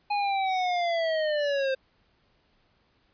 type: linear sweep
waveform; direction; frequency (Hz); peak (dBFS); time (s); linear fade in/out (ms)
square; down; 830.6 to 523.3; -25; 0.1-1.75; 10
effects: pink hiss -67 dBFS RMS until 3.13 s + resampled to 11025 Hz